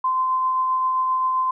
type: tone with tremolo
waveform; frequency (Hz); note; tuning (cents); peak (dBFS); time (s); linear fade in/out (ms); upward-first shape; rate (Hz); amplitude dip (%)
sine; 1034; C6; -21; -17; 0.04-1.51; 5; triangle; 7.6; 25
effects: none